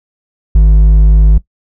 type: tone with hard clipping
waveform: sine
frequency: 51.91 Hz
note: G#1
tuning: in tune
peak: -4 dBFS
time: 0.55-1.38 s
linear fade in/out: 5 ms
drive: 5 dB
effects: noise-tail reverb RT60 0.1 s tail -17 dB re dry